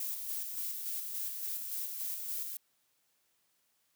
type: noise with tremolo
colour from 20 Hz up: violet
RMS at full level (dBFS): -37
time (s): 0-2.57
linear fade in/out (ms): 2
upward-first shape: square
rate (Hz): 3.5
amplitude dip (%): 35
effects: white hiss -75 dBFS RMS until 3.95 s + high-pass 80 Hz 12 dB/octave